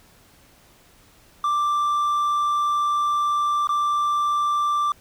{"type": "tone with dropouts", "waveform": "triangle", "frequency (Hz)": 1177, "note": "D6", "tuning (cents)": 3, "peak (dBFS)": -17, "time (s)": [1.44, 4.92], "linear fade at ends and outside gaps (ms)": 2, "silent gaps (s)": [3.672, 3.691], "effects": ["pink hiss -54 dBFS RMS until 5 s"]}